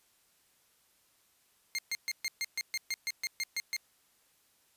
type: tone bursts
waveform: 20% pulse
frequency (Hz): 2117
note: C7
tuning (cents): +20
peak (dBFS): -26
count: 13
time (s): 1.75-3.765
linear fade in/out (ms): 0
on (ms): 35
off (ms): 130
effects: white hiss -69 dBFS RMS until 4.76 s + resampled to 32000 Hz

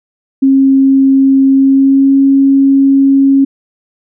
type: tone with pitch glide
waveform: sine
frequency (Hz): 269.7 to 273.3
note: C#4 to C#4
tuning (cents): -47 to -24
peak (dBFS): -4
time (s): 0.42-3.45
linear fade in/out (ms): 10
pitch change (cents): +23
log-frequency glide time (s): 1.57-2.16
effects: none

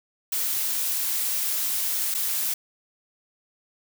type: noise with dropouts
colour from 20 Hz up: blue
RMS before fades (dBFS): -26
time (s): 0.32-2.54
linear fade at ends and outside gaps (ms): 5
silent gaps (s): 2.143-2.147
effects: none

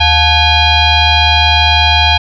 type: tone with frequency modulation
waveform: sine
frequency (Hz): 1661.2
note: G#6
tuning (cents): 0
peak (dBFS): -6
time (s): 0-2.18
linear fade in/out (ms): 10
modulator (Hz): 792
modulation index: 2.8
effects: none

